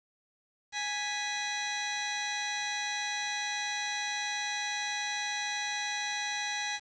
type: tone pair together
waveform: 15% pulse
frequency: 830.6 / 1971.9 Hz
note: G#5 / B6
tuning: 0 / -3 cents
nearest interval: octave + minor third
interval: 1497 cents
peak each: -28 dBFS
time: 0.72-6.8 s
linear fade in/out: 50 ms
effects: resampled to 16000 Hz + 9-bit